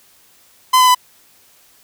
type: tone with pitch steps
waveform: 45% pulse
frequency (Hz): 1021 / 1009.9 / 998.8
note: C6 / B5 / B5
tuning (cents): -43 / +38 / +19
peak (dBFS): -8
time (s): 0.73-0.949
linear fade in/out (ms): 10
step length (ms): 73
effects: white hiss -51 dBFS RMS until 1.83 s